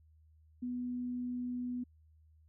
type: tone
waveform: sine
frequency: 246.9 Hz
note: B3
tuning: in tune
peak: -35 dBFS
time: 0.62-1.84 s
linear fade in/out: 10 ms
effects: added 78 Hz sine -61 dBFS peak until 2.48 s